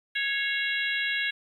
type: harmonic tone with a mistuned harmonic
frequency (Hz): 554.4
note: C#5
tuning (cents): 0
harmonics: 3 / 4 / 5 / 6 / 7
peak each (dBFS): -29 / -31 / -33 / -35 / -36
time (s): 0.15-1.31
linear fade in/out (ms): 10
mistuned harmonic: 4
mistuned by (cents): -33
effects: 10-bit